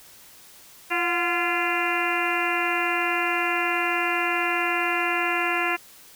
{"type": "harmonic tone with a mistuned harmonic", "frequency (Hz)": 344.7, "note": "F4", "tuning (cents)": -23, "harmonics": [1, 2, 3, 4, 5, 6, 7, 8], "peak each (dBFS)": [-30, -30, -30, -30, -30, -30, -30, -30], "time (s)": [0.9, 5.77], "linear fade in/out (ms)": 20, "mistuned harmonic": 2, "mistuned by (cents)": 68, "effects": ["white hiss -49 dBFS RMS until 6.15 s"]}